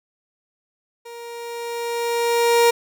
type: tone with level ramp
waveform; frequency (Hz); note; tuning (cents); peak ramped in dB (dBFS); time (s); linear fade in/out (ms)
30% pulse; 470.2; A#4; +15; -33 to -9; 1.05-2.71; 10
effects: none